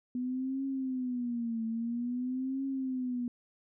sine tone with vibrato, 246.9 Hz, B3, in tune, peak -31 dBFS, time 0.15-3.28 s, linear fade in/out 2 ms, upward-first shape triangle, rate 0.5 Hz, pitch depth 170 cents each way, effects none

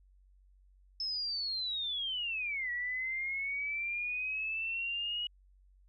sine linear two-way sweep, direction down then up, 5260 to 1922 to 2915 Hz, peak -33 dBFS, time 1-5.27 s, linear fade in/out 2 ms, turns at 2.71 s, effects added 47 Hz sine -60 dBFS peak until 5.88 s

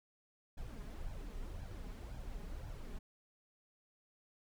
brown noise with flanger, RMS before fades -45 dBFS, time 0.57-2.99 s, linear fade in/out 10 ms, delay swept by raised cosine 1.2 to 4.9 ms, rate 1.9 Hz, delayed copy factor +0.6, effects none

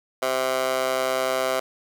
15% pulse tone with high-pass filter, 130.5 Hz, C3, 4 cents flat, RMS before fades -24 dBFS, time 0.22-1.6 s, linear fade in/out 5 ms, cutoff 670 Hz, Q 2.5, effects none

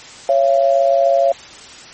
sine tone pair together, 553 / 679.8 Hz, C#5 / F5, -4 / -47 cents, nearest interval major third, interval 357 cents, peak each -13 dBFS, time 0.29-1.32 s, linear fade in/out 2 ms, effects white hiss -37 dBFS RMS until 1.93 s + MP3 32 kbps

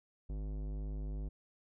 sine tone with tanh clipping, 51.2 Hz, G#1, 24 cents flat, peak -39 dBFS, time 0.29-1.29 s, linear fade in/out 10 ms, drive 17 dB, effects none

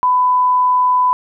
sine tone, 1000 Hz, B5, 21 cents sharp, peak -10 dBFS, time 0.03-1.13 s, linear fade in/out 0 ms, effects none

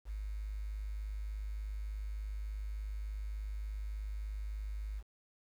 sine tone with quantisation, 51.7 Hz, G#1, 7 cents flat, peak -37 dBFS, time 0.05-5.03 s, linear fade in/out 50 ms, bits 10, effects none

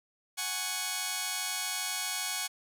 5% pulse chord, F# suspended second, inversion none, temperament just, 740 / 832.5 / 1110 Hz, F#5 / G#5 / C#6, 0 / +4 / +2 cents, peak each -26 dBFS, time 0.37-2.48 s, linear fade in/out 20 ms, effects none

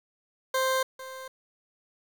20% pulse tone with echo, 523.3 Hz, C5, in tune, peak -19 dBFS, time 0.54-0.83 s, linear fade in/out 5 ms, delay 450 ms, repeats 1, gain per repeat -15 dB, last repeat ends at 1.28 s, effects 9-bit

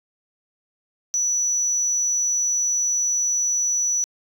sine tone, 5920 Hz, F#8, in tune, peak -17 dBFS, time 1.14-4.04 s, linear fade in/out 0 ms, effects tanh soft clip ceiling -17 dBFS

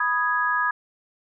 sine chord, G# minor, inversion first, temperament equal, 987.8 / 1244.5 / 1661.2 Hz, B5 / D#6 / G#6, 0 / 0 / 0 cents, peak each -26 / -25 / -23 dBFS, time 0-0.71 s, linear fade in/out 5 ms, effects none

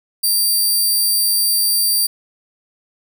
10% pulse tone, 4699 Hz, D8, in tune, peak -7 dBFS, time 0.23-2.07 s, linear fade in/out 10 ms, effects none

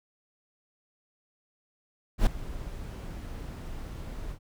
brown noise with ADSR envelope, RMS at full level -20 dBFS, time 2.18-4.39 s, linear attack 87 ms, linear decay 4 ms, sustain -18 dB, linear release 73 ms, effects none

